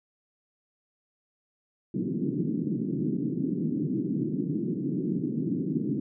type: band-pass noise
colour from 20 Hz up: white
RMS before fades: -29 dBFS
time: 1.94-6 s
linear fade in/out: 5 ms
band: 140 to 340 Hz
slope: 48 dB/octave
effects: none